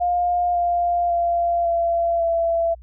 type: tone with pitch steps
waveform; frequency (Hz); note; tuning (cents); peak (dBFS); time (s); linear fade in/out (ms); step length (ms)
sine; 707 / 697.7 / 688.5 / 679.4 / 670.4; F5 / F5 / F5 / F5 / E5; +21 / -2 / -25 / -48 / +29; -17; 0-2.75; 20; 550
effects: added 60 Hz sine -40 dBFS peak until 2.82 s